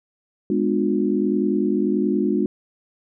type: chord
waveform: sine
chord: G# diminished seventh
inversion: none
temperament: just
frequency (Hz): 207.7 / 249.2 / 299 / 358.8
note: G#3 / B3 / D4 / F4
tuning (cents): 0 / +16 / +31 / +47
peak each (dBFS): -22 / -25 / -23 / -23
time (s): 0.5-2.46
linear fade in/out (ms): 2
effects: none